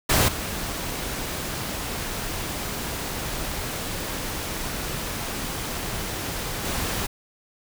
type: noise with level steps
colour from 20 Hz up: pink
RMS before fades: -19 / -30 / -27 dBFS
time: 0.09-7.07 s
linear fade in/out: 10 ms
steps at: 0.28 / 6.65 s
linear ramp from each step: 5 ms
effects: none